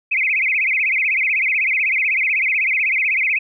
sine tone with vibrato, 2302 Hz, D7, 35 cents flat, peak -15 dBFS, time 0.11-3.39 s, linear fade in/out 10 ms, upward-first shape sine, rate 16 Hz, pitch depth 210 cents each way, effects none

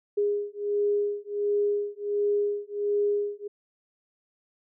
sine beating tone pair, 410 / 411.4 Hz, G#4 / G#4, -22 / -16 cents, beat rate 1.4 Hz, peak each -27 / -27 dBFS, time 0.17-3.48 s, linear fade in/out 10 ms, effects none

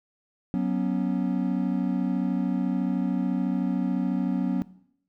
triangle chord, F# suspended fourth, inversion none, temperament equal with one note detuned, 185 / 243.4 / 277.2 Hz, F#3 / B3 / C#4, 0 / -25 / 0 cents, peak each -24 / -26 / -27 dBFS, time 0.54-4.62 s, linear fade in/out 0 ms, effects noise-tail reverb RT60 0.7 s tail -19 dB re dry

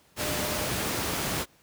sine tone in noise, 603 Hz, D5, 46 cents sharp, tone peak -35 dBFS, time 0.17-0.7 s, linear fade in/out 50 ms, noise pink, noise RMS -29 dBFS, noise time 0.16-1.46 s, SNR -9 dB, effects pink hiss -61 dBFS RMS until 1.62 s + high-pass 80 Hz 12 dB/octave

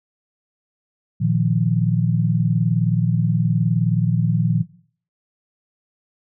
sine chord, Bb suspended fourth, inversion none, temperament equal, 116.54 / 155.56 / 174.61 Hz, Bb2 / Eb3 / F3, 0 / 0 / 0 cents, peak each -20 dBFS, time 1.2-4.63 s, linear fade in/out 20 ms, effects noise-tail reverb RT60 0.5 s tail -18 dB re dry

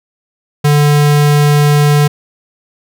square tone, 146.83 Hz, D3, in tune, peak -7 dBFS, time 0.64-2.08 s, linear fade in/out 10 ms, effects none

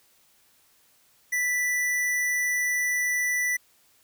square tone, 1975.5 Hz, B6, in tune, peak -24 dBFS, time 1.32-3.57 s, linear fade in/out 10 ms, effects white hiss -62 dBFS RMS until 4.03 s

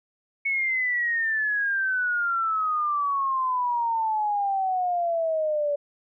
sine exponential sweep, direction down, 2217 to 573 Hz, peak -22 dBFS, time 0.45-5.76 s, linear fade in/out 10 ms, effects none

